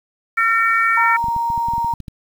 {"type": "harmonic tone", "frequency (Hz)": 454.6, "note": "A#4", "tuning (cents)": -43, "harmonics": [3, 4, 5], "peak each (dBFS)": [-16, -18, -20], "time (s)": [0.37, 1.17], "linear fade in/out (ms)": 10}
{"type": "tone", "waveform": "sine", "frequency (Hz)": 932.3, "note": "A#5", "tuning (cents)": 0, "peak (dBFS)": -17, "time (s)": [0.97, 1.94], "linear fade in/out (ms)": 5}
{"type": "clicks", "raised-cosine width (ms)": 5, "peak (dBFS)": -19, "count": 12, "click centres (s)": [1.242, 1.284, 1.364, 1.502, 1.578, 1.685, 1.736, 1.781, 1.846, 1.937, 2.003, 2.082]}
{"effects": ["7-bit"]}